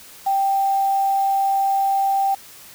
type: tone with quantisation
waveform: sine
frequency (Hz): 784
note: G5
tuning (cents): 0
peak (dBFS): -16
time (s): 0.26-2.35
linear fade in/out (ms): 10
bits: 6
effects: white hiss -43 dBFS RMS until 2.74 s